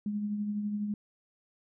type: tone with tremolo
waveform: sine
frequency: 207.7 Hz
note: G#3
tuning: in tune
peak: -28 dBFS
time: 0.06-0.94 s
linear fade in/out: 2 ms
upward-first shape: triangle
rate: 12 Hz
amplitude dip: 45%
effects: none